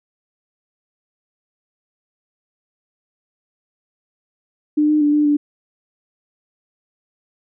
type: tone with pitch steps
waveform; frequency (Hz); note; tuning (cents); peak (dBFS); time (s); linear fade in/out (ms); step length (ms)
sine; 299.8 / 303.3 / 293.7 / 298 / 292.9; D4 / D#4 / D4 / D4 / D4; +36 / -44 / 0 / +25 / -5; -12; 4.77-5.37; 10; 120
effects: none